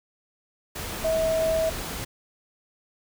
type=tone in noise; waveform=sine; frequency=645 Hz; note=E5; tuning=38 cents flat; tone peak=-21 dBFS; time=1.04-1.7 s; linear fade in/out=10 ms; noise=pink; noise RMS=-33 dBFS; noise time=0.75-2.05 s; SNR=+9 dB; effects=none